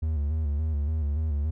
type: tone with vibrato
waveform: triangle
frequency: 75.5 Hz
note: D2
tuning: 48 cents sharp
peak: -22 dBFS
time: 0.02-1.51 s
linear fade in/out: 10 ms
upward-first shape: square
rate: 3.5 Hz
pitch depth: 74 cents each way
effects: none